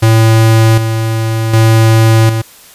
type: tone with tremolo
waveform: square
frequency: 112.1 Hz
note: A2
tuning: 33 cents sharp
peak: -5 dBFS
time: 0.02-2.42 s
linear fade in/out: 10 ms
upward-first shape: square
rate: 0.66 Hz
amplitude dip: 55%
effects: white hiss -38 dBFS RMS until 2.74 s + resampled to 32000 Hz